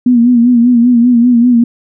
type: tone with vibrato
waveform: sine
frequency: 240.7 Hz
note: B3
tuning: 44 cents flat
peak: -4 dBFS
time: 0.06-1.64 s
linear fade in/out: 5 ms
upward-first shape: sine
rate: 5.1 Hz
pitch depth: 65 cents each way
effects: none